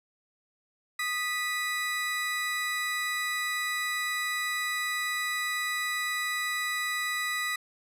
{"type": "tone pair together", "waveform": "35% pulse", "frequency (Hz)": [1238.5, 1966], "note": ["D#6", "B6"], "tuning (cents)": [-8, -8], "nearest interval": "minor sixth", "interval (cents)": 800, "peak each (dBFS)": [-33, -28], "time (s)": [0.99, 7.56], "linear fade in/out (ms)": 5, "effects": ["resampled to 32000 Hz"]}